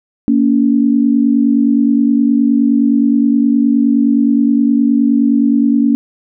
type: tone pair together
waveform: sine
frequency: 233.1 / 282.7 Hz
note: A#3 / C#4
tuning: 0 / +34 cents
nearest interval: minor third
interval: 334 cents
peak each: -11 dBFS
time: 0.28-5.95 s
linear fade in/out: 0 ms
effects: none